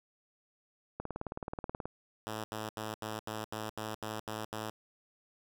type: click train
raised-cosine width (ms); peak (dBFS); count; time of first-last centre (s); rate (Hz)
1; -23; 17; 1-1.856; 18.7
type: tone bursts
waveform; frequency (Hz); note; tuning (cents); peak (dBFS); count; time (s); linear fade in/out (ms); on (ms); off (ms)
5% pulse; 108.7; A2; -21; -26; 10; 2.27-4.699; 0; 170; 81
effects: none